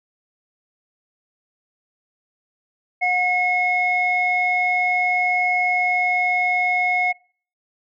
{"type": "tone pair together", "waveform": "sine", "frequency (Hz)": [724.8, 2174], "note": ["F#5", "C#7"], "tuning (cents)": [-36, -34], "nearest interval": "octave + perfect fifth", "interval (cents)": 1902, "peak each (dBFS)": [-20, -18], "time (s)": [3.01, 7.13], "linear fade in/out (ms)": 20, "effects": ["noise-tail reverb RT60 0.5 s tail -25 dB re dry", "tanh soft clip ceiling -9 dBFS"]}